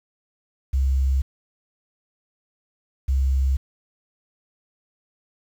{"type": "tone pair in turn", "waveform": "sine", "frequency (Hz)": [66.8, 66.8], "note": ["C2", "C2"], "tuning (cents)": [36, 36], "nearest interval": "unison", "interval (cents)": 0, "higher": "neither", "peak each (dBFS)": -17, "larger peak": "neither", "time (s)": [[0.73, 1.22], [3.08, 3.57]], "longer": "neither", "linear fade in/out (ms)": 10, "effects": ["8-bit"]}